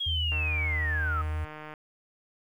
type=linear sweep; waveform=sine; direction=down; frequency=3322 to 1247 Hz; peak=-28 dBFS; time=0-1.22 s; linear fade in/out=10 ms
type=tone with vibrato; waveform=sine; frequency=79.6 Hz; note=D#2; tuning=40 cents sharp; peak=-28 dBFS; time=0.06-1.45 s; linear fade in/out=10 ms; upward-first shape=sine; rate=7 Hz; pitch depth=17 cents each way
type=click train; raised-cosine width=0.5 ms; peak=-27 dBFS; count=218; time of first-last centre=0.32-1.738 s; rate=153 Hz
effects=10-bit